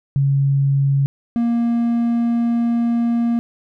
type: tone pair in turn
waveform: sine / triangle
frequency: 138.59 / 234.7 Hz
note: C#3 / A#3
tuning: 0 / +12 cents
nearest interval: major sixth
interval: 912 cents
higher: second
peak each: -13 dBFS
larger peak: neither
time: 0.16-1.06 / 1.36-3.39 s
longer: second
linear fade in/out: 0 ms
effects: none